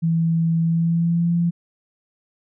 sine tone with pitch glide, 164.81 to 171.02 Hz, E3 to F3, 0 to -36 cents, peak -16 dBFS, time 0.02-1.51 s, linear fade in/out 20 ms, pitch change +64 cents, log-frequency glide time 0.62-1.34 s, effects none

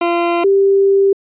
20% pulse / sine tone pair in turn, 343.3 / 393.3 Hz, F4 / G4, -30 / +6 cents, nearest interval major second, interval 236 cents, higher second, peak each -8 dBFS, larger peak neither, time 0.01-0.44 / 0.44-1.13 s, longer second, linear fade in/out 5 ms, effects resampled to 8000 Hz

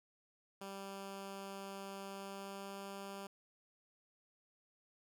10% pulse tone with pitch glide, 196 to 197.25 Hz, G3 to G3, 0 to +11 cents, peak -37 dBFS, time 0.61-3.27 s, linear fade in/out 5 ms, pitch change +11 cents, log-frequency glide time 2.04-2.8 s, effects none

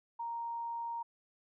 sine tone, 932.3 Hz, A#5, in tune, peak -36 dBFS, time 0.19-1.03 s, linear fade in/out 10 ms, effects none

